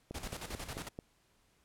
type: click train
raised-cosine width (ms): 2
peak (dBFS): -28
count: 5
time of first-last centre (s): 0.11-0.989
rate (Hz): 4.55
type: noise with tremolo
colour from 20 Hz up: pink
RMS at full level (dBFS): -41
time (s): 0.14-0.89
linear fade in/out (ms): 10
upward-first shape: square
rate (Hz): 11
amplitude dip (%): 65
effects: pink hiss -71 dBFS RMS until 1.64 s + low-pass 12000 Hz 12 dB/octave